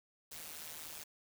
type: noise with amplitude modulation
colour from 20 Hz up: white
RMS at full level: -44 dBFS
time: 0.31-1.04 s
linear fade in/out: 10 ms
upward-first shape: sine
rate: 156 Hz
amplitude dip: 85%
effects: none